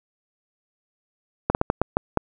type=slowing click train; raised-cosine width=1 ms; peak=-4 dBFS; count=7; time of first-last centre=1.5-2.173 s; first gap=49 ms; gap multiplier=1.33; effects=none